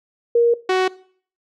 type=tone pair in turn; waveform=sine / sawtooth; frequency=470.6 / 372.8 Hz; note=A#4 / F#4; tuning=+16 / +13 cents; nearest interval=major third; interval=403 cents; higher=first; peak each=-11 dBFS; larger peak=neither; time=0.35-0.54 / 0.69-0.88 s; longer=neither; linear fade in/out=5 ms; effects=noise-tail reverb RT60 0.5 s tail -20 dB re dry + low-pass 4000 Hz 12 dB/octave